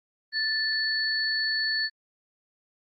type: tone pair together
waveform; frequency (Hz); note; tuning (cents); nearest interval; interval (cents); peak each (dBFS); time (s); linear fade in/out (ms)
sine; 1760 / 4435; A6 / C#8; 0 / 0; octave + major third; 1600; -27; 0.32-1.9; 50
effects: Opus 24 kbps